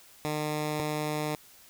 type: tone pair in turn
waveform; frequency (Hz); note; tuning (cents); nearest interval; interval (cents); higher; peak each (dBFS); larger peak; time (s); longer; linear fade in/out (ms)
10% pulse; 151.5 / 151.5; D#3 / D#3; -46 / -46; unison; 0; neither; -21 / -21; neither; 0.25-0.8 / 0.8-1.35; neither; 0
effects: white hiss -55 dBFS RMS until 1.69 s